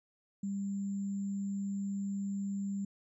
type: tone with sample-and-hold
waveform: sine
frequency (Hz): 198.2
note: G3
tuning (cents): +19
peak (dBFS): -33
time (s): 0.43-2.85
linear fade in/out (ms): 5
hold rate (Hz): 7350
effects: resampled to 22050 Hz